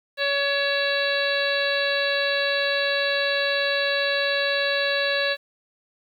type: harmonic tone with a mistuned harmonic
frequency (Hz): 563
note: C#5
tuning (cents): +27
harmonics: 1 / 2 / 3 / 4 / 5 / 6 / 7 / 8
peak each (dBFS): -25 / -35 / -25 / -36 / -30 / -36 / -28 / -35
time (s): 0.17-5.37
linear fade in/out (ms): 50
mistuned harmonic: 5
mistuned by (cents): -66
effects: 9-bit